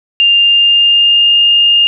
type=tone with pitch glide; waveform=sine; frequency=2800 to 2824 Hz; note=F7 to F7; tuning=+4 to +19 cents; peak=-5 dBFS; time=0.2-1.87 s; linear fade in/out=0 ms; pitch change=+15 cents; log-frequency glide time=0.38-1.36 s; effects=none